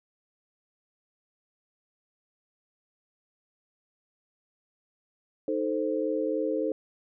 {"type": "chord", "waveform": "sine", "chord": "A diminished", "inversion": "second", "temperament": "equal", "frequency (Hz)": [311.1, 440, 523.3], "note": ["Eb4", "A4", "C5"], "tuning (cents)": [0, 0, 0], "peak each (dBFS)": -30, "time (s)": [5.48, 6.72], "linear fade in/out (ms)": 2, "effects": []}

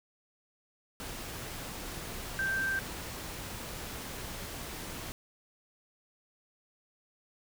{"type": "tone in noise", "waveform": "sine", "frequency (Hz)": 1568, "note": "G6", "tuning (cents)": 0, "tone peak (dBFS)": -29, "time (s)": [2.39, 2.79], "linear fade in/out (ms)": 0, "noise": "pink", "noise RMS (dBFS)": -41, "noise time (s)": [1, 5.12], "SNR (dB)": 9, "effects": []}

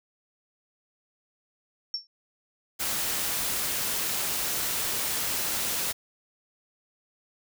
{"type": "tone with exponential decay", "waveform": "sine", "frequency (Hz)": 5450, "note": "F8", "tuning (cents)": -43, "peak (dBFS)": -24, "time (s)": [1.94, 2.07], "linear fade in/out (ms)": 1, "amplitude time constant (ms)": 28}
{"type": "noise", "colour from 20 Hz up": "white", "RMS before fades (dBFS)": -29, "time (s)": [2.79, 5.93], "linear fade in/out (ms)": 20}
{"effects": []}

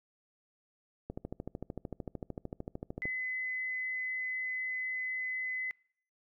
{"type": "click train", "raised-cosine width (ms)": 2, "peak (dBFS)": -25, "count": 27, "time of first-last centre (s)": [1.1, 3.055], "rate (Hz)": 13.3}
{"type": "tone", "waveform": "sine", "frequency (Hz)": 2024, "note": "B6", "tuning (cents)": 42, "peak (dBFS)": -33, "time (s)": [3.02, 5.71], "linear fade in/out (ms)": 0}
{"effects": ["noise-tail reverb RT60 0.6 s tail -25 dB re dry"]}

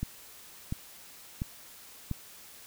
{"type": "click train", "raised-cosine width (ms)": 5, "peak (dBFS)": -19, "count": 4, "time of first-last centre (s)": [0.03, 2.113], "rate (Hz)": 1.44, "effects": ["white hiss -51 dBFS RMS until 2.66 s"]}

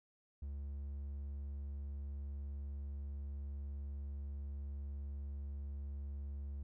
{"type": "tone", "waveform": "triangle", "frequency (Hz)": 70.4, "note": "C#2", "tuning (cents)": 27, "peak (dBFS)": -39, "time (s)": [0.42, 6.63], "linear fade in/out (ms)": 5, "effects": []}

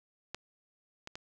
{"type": "clicks", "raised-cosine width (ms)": 0.2, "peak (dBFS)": [-20, -25, -24], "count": 3, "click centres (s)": [0.346, 1.074, 1.155], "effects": []}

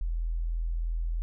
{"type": "tone", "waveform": "sine", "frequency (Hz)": 41.52, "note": "E1", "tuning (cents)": 13, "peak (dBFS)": -27, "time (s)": [0.01, 1.22], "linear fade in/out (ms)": 0, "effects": []}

